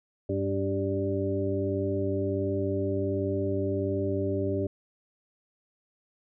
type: harmonic tone with a mistuned harmonic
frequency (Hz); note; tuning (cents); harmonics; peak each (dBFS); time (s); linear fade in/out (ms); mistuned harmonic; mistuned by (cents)
98; G2; 0; 1 / 2 / 3 / 4 / 6; -31 / -37 / -32 / -30 / -34; 0.29-4.67; 5; 3; -20
effects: none